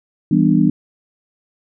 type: chord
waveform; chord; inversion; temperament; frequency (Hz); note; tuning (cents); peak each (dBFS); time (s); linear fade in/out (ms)
sine; E minor seventh; none; just; 164.81 / 197.78 / 247.2 / 296.7; E3 / G3 / B3 / D4; 0 / +16 / +2 / +18; -16; 0.31-0.7; 5
effects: none